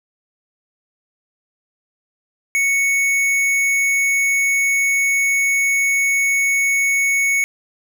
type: tone with hard clipping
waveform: sine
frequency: 2217 Hz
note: C#7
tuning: in tune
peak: -16 dBFS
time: 2.55-7.44 s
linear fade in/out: 0 ms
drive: 13 dB
effects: none